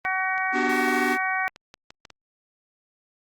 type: harmonic tone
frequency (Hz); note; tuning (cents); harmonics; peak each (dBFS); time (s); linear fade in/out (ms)
376.9; F#4; +32; 2 / 3 / 4 / 5 / 6; -28 / -32 / -29 / -28 / -30; 0.05-1.48; 0
type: clicks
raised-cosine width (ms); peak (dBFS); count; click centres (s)
0.2; -26; 11; 0.379 / 0.67 / 0.717 / 0.893 / 0.992 / 1.136 / 1.561 / 1.741 / 1.905 / 2.052 / 2.103
type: chord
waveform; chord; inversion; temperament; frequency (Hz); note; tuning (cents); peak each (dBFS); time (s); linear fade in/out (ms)
square; G major seventh; first; equal; 246.9 / 293.7 / 370 / 392; B3 / D4 / F#4 / G4; 0 / 0 / 0 / 0; -29 / -30 / -30 / -33; 0.52-1.18; 50
effects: Opus 24 kbps